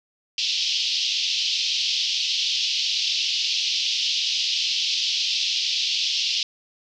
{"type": "band-pass noise", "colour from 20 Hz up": "pink", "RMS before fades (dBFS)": -24, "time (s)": [0.38, 6.43], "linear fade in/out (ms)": 2, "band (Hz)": [2800, 5500], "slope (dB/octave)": 48, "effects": []}